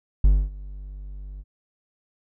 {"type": "tone with ADSR envelope", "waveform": "triangle", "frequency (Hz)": 48.89, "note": "G1", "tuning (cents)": -4, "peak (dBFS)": -9, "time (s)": [0.24, 1.44], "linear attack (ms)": 4, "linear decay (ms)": 250, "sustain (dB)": -23, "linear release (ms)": 39, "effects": []}